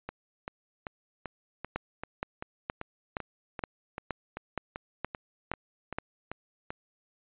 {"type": "two click trains", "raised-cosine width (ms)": 0.5, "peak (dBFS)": [-21, -16], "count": [18, 10], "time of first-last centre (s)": [[0.09, 6.705], [1.76, 5.985]], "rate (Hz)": [2.57, 2.13], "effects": ["resampled to 8000 Hz"]}